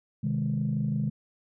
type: chord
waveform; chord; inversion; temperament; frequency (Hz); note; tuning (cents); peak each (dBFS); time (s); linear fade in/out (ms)
sine; Ab major; first; just; 129.78 / 155.74 / 207.7; C3 / Eb3 / Ab3; -14 / +2 / 0; -29; 0.23-1.1; 10
effects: tanh soft clip ceiling -18 dBFS